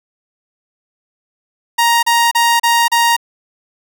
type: tone bursts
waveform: sawtooth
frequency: 936 Hz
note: A#5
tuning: 7 cents sharp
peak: -6 dBFS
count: 5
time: 1.78-3.166 s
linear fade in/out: 10 ms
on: 250 ms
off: 34 ms
effects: none